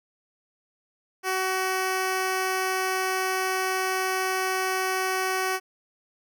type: tone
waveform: 10% pulse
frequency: 376.1 Hz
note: F#4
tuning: 28 cents sharp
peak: -16 dBFS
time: 1.23-5.6 s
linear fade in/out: 50 ms
effects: none